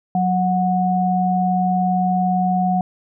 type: tone pair together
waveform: sine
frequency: 183.5 / 734 Hz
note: F#3 / F#5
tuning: -14 / -14 cents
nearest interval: 2 octaves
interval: 2400 cents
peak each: -18 dBFS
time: 0.15-2.81 s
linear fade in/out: 2 ms
effects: none